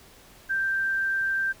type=tone; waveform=sine; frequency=1572 Hz; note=G6; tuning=4 cents sharp; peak=-23 dBFS; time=0.49-1.53 s; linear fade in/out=20 ms; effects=pink hiss -52 dBFS RMS until 1.6 s